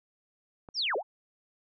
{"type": "click", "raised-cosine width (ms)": 1, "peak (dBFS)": -32, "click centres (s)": 0.688}
{"type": "linear two-way sweep", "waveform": "sine", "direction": "down then up", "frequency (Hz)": [5890, 370, 935], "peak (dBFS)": -27, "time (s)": [0.74, 1.03], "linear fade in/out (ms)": 50, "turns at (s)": 0.96}
{"effects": []}